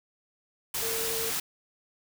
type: tone in noise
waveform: sine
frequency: 452.7 Hz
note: A4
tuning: 49 cents sharp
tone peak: -34 dBFS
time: 0.82-1.3 s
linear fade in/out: 5 ms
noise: white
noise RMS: -31 dBFS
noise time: 0.74-1.4 s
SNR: -6 dB
effects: none